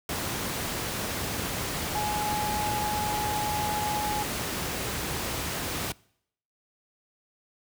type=tone in noise; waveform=sine; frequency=840 Hz; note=G#5; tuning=19 cents sharp; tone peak=-28 dBFS; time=1.95-4.23 s; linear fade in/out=2 ms; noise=pink; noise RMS=-31 dBFS; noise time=0.09-5.92 s; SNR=0 dB; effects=noise-tail reverb RT60 0.7 s tail -24 dB re dry + high-pass 60 Hz 12 dB/octave